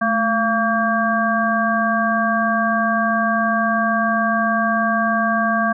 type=harmonic tone with a mistuned harmonic; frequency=228.3 Hz; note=A#3; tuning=36 cents flat; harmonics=1 / 3 / 5 / 7; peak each=-21 / -21 / -21 / -21 dBFS; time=0.01-5.73 s; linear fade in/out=10 ms; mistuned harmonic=1; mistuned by=-79 cents; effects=none